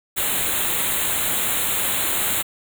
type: band-stop noise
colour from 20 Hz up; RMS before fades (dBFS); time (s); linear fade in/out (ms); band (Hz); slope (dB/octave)
white; -22; 0.16-2.43; 20; 4100 to 6800; 96
effects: none